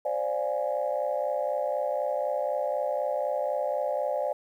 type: chord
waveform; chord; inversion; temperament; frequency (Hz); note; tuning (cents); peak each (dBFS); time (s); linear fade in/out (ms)
sine; D half-diminished seventh; third; equal; 523.3 / 587.3 / 698.5 / 830.6; C5 / D5 / F5 / Ab5; 0 / 0 / 0 / 0; -31 / -28 / -34 / -34; 0.05-4.33; 5
effects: tanh soft clip ceiling -16 dBFS + 10-bit